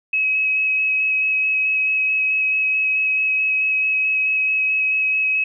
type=tone with vibrato; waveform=sine; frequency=2558 Hz; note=D#7; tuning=47 cents sharp; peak=-16 dBFS; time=0.13-5.44 s; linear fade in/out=5 ms; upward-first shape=square; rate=4.6 Hz; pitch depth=8 cents each way; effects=none